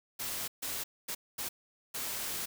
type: noise bursts at uneven times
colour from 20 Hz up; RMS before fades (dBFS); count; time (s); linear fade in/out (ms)
white; -37; 5; 0.19-0.48 / 0.62-0.84 / 1.08-1.15 / 1.38-1.49 / 1.94-2.46; 10
effects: none